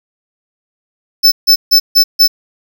square tone bursts, 5274 Hz, E8, in tune, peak -4 dBFS, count 5, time 1.23-2.28 s, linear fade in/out 20 ms, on 90 ms, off 150 ms, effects 7-bit

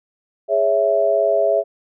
sine chord, C# minor, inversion second, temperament equal with one note detuned, 415.3 / 556.6 / 659.3 Hz, G#4 / C#5 / E5, 0 / +7 / 0 cents, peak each -21 / -19 / -16 dBFS, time 0.48-1.64 s, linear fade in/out 50 ms, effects none

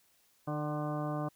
harmonic tone with a mistuned harmonic, 150 Hz, D3, 37 cents sharp, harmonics 1 / 2 / 3 / 4 / 5 / 6 / 7 / 8 / 10, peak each -36 / -38 / -47 / -40 / -42 / -54 / -44 / -45 / -54 dBFS, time 0.47-1.29 s, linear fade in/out 10 ms, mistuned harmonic 4, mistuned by -16 cents, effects white hiss -69 dBFS RMS until 1.35 s

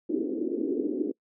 white band-pass noise, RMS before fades -29 dBFS, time 0.09-1.12 s, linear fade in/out 10 ms, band 260 to 400 Hz, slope 48 dB/octave, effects noise-tail reverb RT60 0.1 s tail -23 dB re dry

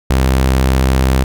sawtooth tone, 65.41 Hz, C2, in tune, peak -6 dBFS, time 0.1-1.24 s, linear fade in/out 5 ms, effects none

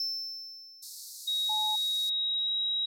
triangle tone with exponential decay, 5320 Hz, E8, 15 cents sharp, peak -27 dBFS, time 0-1.43 s, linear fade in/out 2 ms, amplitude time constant 310 ms
pink band-pass noise, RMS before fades -45 dBFS, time 0.82-2.1 s, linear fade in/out 10 ms, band 4000 to 15000 Hz, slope 96 dB/octave
sine tone with pitch glide, 3794 to 3834 Hz, A#7 to A#7, +30 to +48 cents, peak -27 dBFS, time 1.27-2.86 s, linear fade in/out 10 ms, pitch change +18 cents, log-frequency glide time 2.07-2.52 s
sine tone, 856 Hz, A5, 48 cents flat, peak -32 dBFS, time 1.49-1.76 s, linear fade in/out 10 ms
effects none

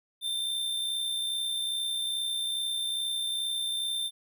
square tone with amplitude modulation, 3582 Hz, A7, 30 cents sharp, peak -28 dBFS, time 0.21-4.11 s, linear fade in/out 50 ms, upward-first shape sine, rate 62.4 Hz, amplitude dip 35%, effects none

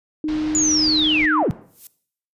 sine tone, 307.6 Hz, D#4, 20 cents flat, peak -20 dBFS, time 0.24-1.43 s, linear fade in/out 2 ms
pink low-pass noise, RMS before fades -35 dBFS, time 0.28-1.26 s, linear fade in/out 5 ms, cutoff 4800 Hz, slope 24 dB/octave
sine linear sweep, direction down, 7040 to 87.31 Hz, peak -16 dBFS, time 0.55-1.51 s, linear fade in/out 0 ms
violet noise with exponential growth, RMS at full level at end -33 dBFS, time 1.61-1.87 s, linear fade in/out 2 ms, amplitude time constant 55 ms
effects noise-tail reverb RT60 0.6 s tail -18 dB re dry + resampled to 32000 Hz

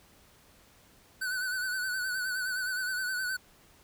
square tone with vibrato, 1502 Hz, F#6, 26 cents sharp, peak -31 dBFS, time 1.21-3.37 s, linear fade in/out 10 ms, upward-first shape sine, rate 9.6 Hz, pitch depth 52 cents each way, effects pink hiss -60 dBFS RMS until 3.83 s

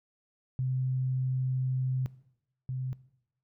sine tone pair in turn, 129.5 / 129.5 Hz, C3 / C3, -17 / -17 cents, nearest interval unison, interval 0 cents, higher neither, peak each -27 / -31 dBFS, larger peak first, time 0.59-2.06 / 2.69-2.93 s, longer first, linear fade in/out 0 ms, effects noise-tail reverb RT60 0.8 s tail -19 dB re dry

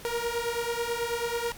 sawtooth beating tone pair, 466.2 / 475.4 Hz, A#4 / A#4, 0 / +34 cents, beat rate 9.2 Hz, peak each -27 dBFS, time 0.05-1.52 s, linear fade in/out 0 ms, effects pink hiss -46 dBFS RMS until 1.57 s + MP3 96 kbps

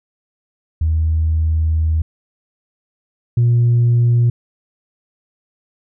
sine tone pair in turn, 79.6 / 119.27 Hz, D#2 / A#2, +40 / +40 cents, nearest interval perfect fifth, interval 700 cents, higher second, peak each -12 / -8 dBFS, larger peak second, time 0.81-2.02 / 3.37-4.3 s, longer first, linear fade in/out 5 ms, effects tanh soft clip ceiling -8 dBFS

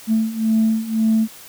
sine beating tone pair, 220.1 / 222 Hz, A3 / A3, +1 / +16 cents, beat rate 1.9 Hz, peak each -19 / -16 dBFS, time 0.07-1.28 s, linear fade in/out 50 ms, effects tanh soft clip ceiling -9 dBFS + white hiss -41 dBFS RMS until 1.48 s

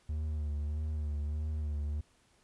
triangle tone with vibrato, 75.2 Hz, D2, 42 cents sharp, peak -30 dBFS, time 0.09-2.01 s, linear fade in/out 5 ms, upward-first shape sine, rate 1.6 Hz, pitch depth 47 cents each way, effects pink hiss -68 dBFS RMS until 2.43 s + resampled to 24000 Hz

